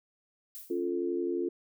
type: noise with exponential decay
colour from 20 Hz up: violet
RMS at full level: -40 dBFS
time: 0.55-0.9 s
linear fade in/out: 0 ms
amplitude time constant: 75 ms
type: chord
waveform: sine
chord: Db augmented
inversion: none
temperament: equal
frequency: 277.2 / 349.2 / 440 Hz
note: Db4 / F4 / A4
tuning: 0 / 0 / 0 cents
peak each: -36 / -30 / -36 dBFS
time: 0.7-1.49 s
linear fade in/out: 5 ms
effects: none